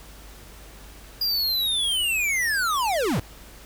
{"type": "linear sweep", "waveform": "square", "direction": "down", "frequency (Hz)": [4873, 75.2], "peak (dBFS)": -22, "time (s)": [1.21, 3.2], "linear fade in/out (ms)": 5, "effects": ["added 50 Hz sine -45 dBFS peak until 3.65 s", "pink hiss -47 dBFS RMS until 3.65 s"]}